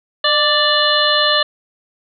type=harmonic tone with a mistuned harmonic; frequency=588 Hz; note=D5; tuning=2 cents sharp; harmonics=1 / 2 / 3 / 5 / 6 / 7; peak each=-19 / -19 / -19 / -19 / -19 / -19 dBFS; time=0.24-1.43 s; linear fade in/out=5 ms; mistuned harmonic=1; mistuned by=+39 cents; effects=none